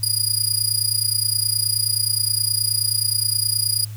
20% pulse tone with amplitude modulation, 4880 Hz, D#8, 34 cents flat, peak -9 dBFS, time 0.03-3.85 s, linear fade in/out 2 ms, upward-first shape sine, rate 29.5 Hz, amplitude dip 85%, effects added 107 Hz sine -30 dBFS peak until 3.96 s + white hiss -47 dBFS RMS until 3.96 s

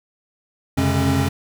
square tone cluster, 89.6 / 134.6 / 144 / 208.8 / 271.8 Hz, F2 / C3 / D3 / G#3 / C#4, +45 / +49 / -34 / +10 / -34 cents, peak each -22 / -23 / -27 / -28 / -22 dBFS, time 0.77-1.29 s, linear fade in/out 10 ms, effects none

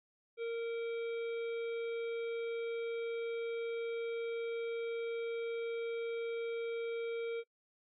harmonic tone with a mistuned harmonic, 462.7 Hz, A#4, 13 cents flat, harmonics 1 / 3 / 5 / 7 / 8, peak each -35 / -52 / -49 / -57 / -61 dBFS, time 0.37-7.44 s, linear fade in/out 50 ms, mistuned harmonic 8, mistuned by +22 cents, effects noise-tail reverb RT60 0.1 s tail -23 dB re dry

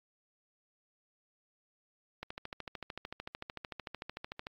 click train, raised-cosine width 0.3 ms, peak -24 dBFS, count 31, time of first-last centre 2.23-4.469 s, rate 13.4 Hz, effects AAC 48 kbps

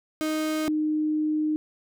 35% pulse / sine tone pair in turn, 311.1 / 306.8 Hz, D#4 / D#4, 0 / -24 cents, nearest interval unison, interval 24 cents, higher first, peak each -23 / -22 dBFS, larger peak second, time 0.21-0.68 / 0.68-1.56 s, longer second, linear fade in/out 0 ms, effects none

